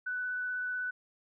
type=tone with vibrato; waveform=sine; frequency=1492 Hz; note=F#6; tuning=14 cents sharp; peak=-32 dBFS; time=0.06-0.91 s; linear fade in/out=10 ms; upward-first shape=sine; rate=16 Hz; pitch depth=9 cents each way; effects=none